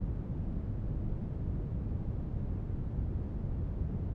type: low-pass noise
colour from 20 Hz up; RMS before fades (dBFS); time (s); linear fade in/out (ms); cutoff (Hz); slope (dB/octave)
white; -35; 0-4.14; 20; 120; 12
effects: none